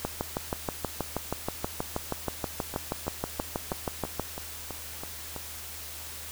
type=two click trains; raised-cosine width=1 ms; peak=-14 / -22 dBFS; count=27 / 9; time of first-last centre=0.05-4.197 / 2.74-5.363 s; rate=6.27 / 3.05 Hz; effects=added 78 Hz sine -48 dBFS peak until 6.31 s + white hiss -41 dBFS RMS until 6.31 s